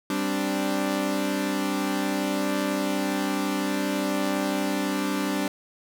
sawtooth chord, G suspended fourth, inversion none, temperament equal, 196 / 261.6 / 293.7 Hz, G3 / C4 / D4, 0 / 0 / 0 cents, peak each -25 / -27 / -23 dBFS, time 0.1-5.48 s, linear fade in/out 2 ms, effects none

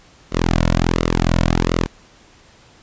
sawtooth tone with flanger, 42.27 Hz, E1, 44 cents sharp, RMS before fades -17 dBFS, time 0.31-1.88 s, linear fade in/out 50 ms, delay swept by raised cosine 1.2 to 2.5 ms, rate 1.4 Hz, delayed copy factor -0.8, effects pink hiss -49 dBFS RMS until 2.82 s + resampled to 16000 Hz

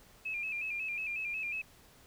sine tone with vibrato, 2489 Hz, D#7, in tune, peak -34 dBFS, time 0.25-1.62 s, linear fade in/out 10 ms, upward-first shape square, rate 5.5 Hz, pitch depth 65 cents each way, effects pink hiss -60 dBFS RMS until 2.06 s

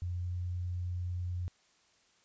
sine tone with pitch glide, 88.5 to 89.06 Hz, F2 to F2, +23 to +34 cents, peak -33 dBFS, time 0.02-1.48 s, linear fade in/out 0 ms, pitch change +11 cents, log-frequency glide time 0.14-0.34 s, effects white hiss -68 dBFS RMS until 2.24 s + resampled to 16000 Hz

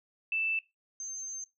sine tone pair in turn, 2647 / 6296 Hz, E7 / G8, +7 / +7 cents, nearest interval octave + minor third, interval 1500 cents, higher second, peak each -28 / -36 dBFS, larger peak first, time 0.32-0.59 / 1-1.44 s, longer second, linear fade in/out 2 ms, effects noise-tail reverb RT60 0.2 s tail -18 dB re dry

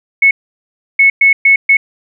sine tone bursts at uneven times, 2200 Hz, C#7, 14 cents flat, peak -4 dBFS, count 5, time 0.22-0.31 / 0.99-1.1 / 1.21-1.33 / 1.45-1.56 / 1.69-1.77 s, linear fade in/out 5 ms, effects none

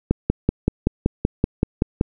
click train, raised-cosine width 3 ms, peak -3 dBFS, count 11, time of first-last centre 0.11-2.011 s, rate 5.26 Hz, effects none

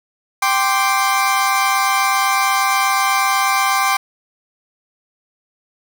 30% pulse chord, G suspended fourth, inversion none, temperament equal, 784 / 1046.5 / 1174.7 Hz, G5 / C6 / D6, 0 / 0 / 0 cents, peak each -16 dBFS, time 0.42-3.97 s, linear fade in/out 5 ms, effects none

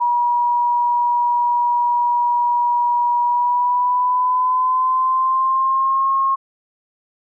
sine tone with pitch glide, 962 to 1079.8 Hz, B5 to C#6, -46 to -46 cents, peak -14 dBFS, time 0-6.36 s, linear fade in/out 20 ms, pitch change +200 cents, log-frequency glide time 3.22-6.1 s, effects none

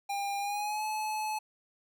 square tone with pitch glide, 802 to 859.6 Hz, G5 to A5, +39 to -41 cents, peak -32 dBFS, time 0.09-1.39 s, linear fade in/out 10 ms, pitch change +120 cents, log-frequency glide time 0.39-0.84 s, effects none

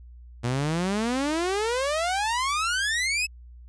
sawtooth exponential sweep, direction up, 116.5 to 2637 Hz, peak -20 dBFS, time 0.43-3.27 s, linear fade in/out 20 ms, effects added 60 Hz sine -43 dBFS peak until 3.68 s + resampled to 22050 Hz

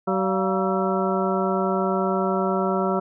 harmonic tone with a mistuned harmonic, 190.4 Hz, F#3, 50 cents sharp, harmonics 1 / 2 / 3 / 4 / 5 / 6 / 7, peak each -25 / -25 / -28 / -28 / -30 / -35 / -29 dBFS, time 0.07-3 s, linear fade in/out 10 ms, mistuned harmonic 4, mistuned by -140 cents, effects none

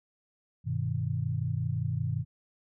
sine chord, G augmented, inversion none, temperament equal, 98 / 123.47 / 155.56 Hz, G2 / B2 / D#3, 0 / 0 / 0 cents, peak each -33 / -31 / -33 dBFS, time 0.64-2.25 s, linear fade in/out 50 ms, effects none

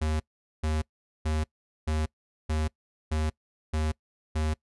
square tone bursts, 77.6 Hz, D#2, 4 cents flat, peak -26 dBFS, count 8, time 0.01-4.54 s, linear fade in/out 10 ms, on 190 ms, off 430 ms, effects noise-tail reverb RT60 0.1 s tail -23 dB re dry + resampled to 24000 Hz

